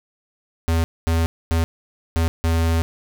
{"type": "tone bursts at uneven times", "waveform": "square", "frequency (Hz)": 82.41, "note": "E2", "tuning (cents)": 0, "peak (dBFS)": -17, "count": 5, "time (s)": [[0.68, 0.84], [1.07, 1.26], [1.51, 1.64], [2.16, 2.28], [2.44, 2.82]], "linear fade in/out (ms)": 0, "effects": []}